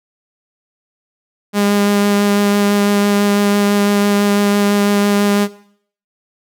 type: tone with vibrato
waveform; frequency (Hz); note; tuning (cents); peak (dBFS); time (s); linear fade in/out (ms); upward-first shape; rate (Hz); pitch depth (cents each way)
sawtooth; 203.5; G#3; -35; -8; 1.53-5.48; 50; sine; 6; 10
effects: noise-tail reverb RT60 0.6 s tail -17 dB re dry